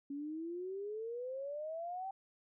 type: exponential sweep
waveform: sine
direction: up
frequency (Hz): 277.2 to 784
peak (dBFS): -39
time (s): 0.1-2.11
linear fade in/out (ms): 5
effects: none